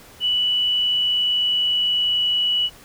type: tone with pitch glide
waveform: sine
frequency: 2960 to 2943 Hz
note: F#7 to F#7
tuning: 0 to -10 cents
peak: -17 dBFS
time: 0.2-2.7 s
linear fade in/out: 50 ms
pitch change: -10 cents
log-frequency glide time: 0.72-2.35 s
effects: pink hiss -46 dBFS RMS until 2.84 s